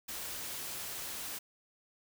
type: noise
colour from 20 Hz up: white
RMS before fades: -41 dBFS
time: 0.08-1.39 s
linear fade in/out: 10 ms
effects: none